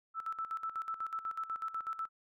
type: tone with tremolo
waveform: sine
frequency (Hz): 1318.5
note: E6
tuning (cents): 0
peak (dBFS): -34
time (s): 0.14-2.09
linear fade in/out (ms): 50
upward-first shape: square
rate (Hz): 8.1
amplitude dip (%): 75
effects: none